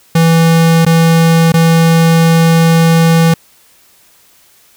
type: tone with dropouts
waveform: square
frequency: 164.81 Hz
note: E3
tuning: in tune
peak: -6 dBFS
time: 0.15-3.34 s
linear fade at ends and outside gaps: 5 ms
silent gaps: 0.851-0.863 / 1.521-1.539 s
effects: white hiss -47 dBFS RMS until 4.76 s